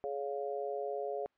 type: harmonic tone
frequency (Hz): 140.3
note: C#3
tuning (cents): +21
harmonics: 3 / 4 / 5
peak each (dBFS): -38 / -39 / -40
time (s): 0.04-1.26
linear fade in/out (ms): 0
effects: white hiss -75 dBFS RMS until 1.37 s + low-pass 2000 Hz 12 dB/octave